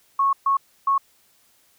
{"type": "tone bursts at uneven times", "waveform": "sine", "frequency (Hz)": 1100, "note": "C#6", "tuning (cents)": -14, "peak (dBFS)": -16, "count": 3, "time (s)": [[0.19, 0.33], [0.46, 0.57], [0.87, 0.98]], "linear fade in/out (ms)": 5, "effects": ["white hiss -60 dBFS RMS until 1.78 s"]}